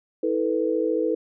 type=chord; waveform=sine; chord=E suspended fourth; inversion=none; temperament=equal with one note detuned; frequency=322.7 / 440 / 493.9 Hz; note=E4 / A4 / B4; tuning=-37 / 0 / 0 cents; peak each=-25 dBFS; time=0.23-1.15 s; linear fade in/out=5 ms; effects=none